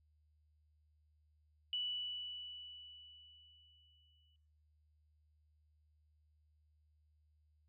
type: tone with exponential decay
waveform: sine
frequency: 2960 Hz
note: F#7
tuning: in tune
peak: -35 dBFS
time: 1.73-4.36 s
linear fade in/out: 1 ms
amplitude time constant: 570 ms
effects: noise-tail reverb RT60 0.6 s tail -20 dB re dry + added 76 Hz sine -70 dBFS peak until 7.68 s